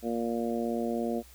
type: harmonic tone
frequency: 117 Hz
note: A#2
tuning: 7 cents sharp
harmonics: 2 / 3 / 4 / 5 / 6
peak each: -31 / -35 / -35 / -37 / -38 dBFS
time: 0.02-1.23 s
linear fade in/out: 50 ms
effects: added 62 Hz sine -53 dBFS peak until 1.34 s + white hiss -56 dBFS RMS until 1.34 s